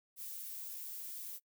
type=noise; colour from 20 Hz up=violet; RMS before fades=-45 dBFS; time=0.16-1.4 s; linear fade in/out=50 ms; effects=noise-tail reverb RT60 0.1 s tail -24 dB re dry